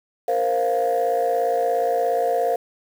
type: chord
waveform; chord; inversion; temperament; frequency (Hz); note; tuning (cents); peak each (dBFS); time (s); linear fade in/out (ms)
sine; Bb suspended second; none; equal; 466.2 / 523.3 / 698.5; Bb4 / C5 / F5; 0 / 0 / 0; -22 / -22 / -20; 0.28-2.56; 5
effects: tanh soft clip ceiling -13 dBFS + 7-bit